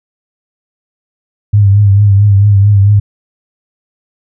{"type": "tone with vibrato", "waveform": "sine", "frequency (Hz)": 101.1, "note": "G#2", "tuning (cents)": -46, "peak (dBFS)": -3, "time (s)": [1.53, 3], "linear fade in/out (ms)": 10, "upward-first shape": "triangle", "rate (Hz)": 4.5, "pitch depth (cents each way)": 64, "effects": []}